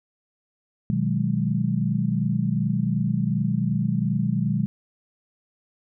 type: chord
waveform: sine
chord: G# minor seventh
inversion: first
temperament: equal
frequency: 123.47 / 155.56 / 185 / 207.7 Hz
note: B2 / D#3 / F#3 / G#3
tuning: 0 / 0 / 0 / 0 cents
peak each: -26 dBFS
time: 0.9-4.66 s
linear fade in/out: 0 ms
effects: none